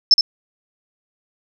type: tone with echo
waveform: sine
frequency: 5274 Hz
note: E8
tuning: in tune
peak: -6 dBFS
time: 0.11-0.14 s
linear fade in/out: 2 ms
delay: 70 ms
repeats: 1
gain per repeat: -5 dB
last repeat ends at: 0.21 s
effects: 8-bit